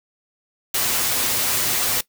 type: noise with comb filter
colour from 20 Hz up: white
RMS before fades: -21 dBFS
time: 0.74-2.01 s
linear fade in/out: 5 ms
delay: 8.1 ms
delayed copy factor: +0.55
effects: noise-tail reverb RT60 0.1 s tail -19 dB re dry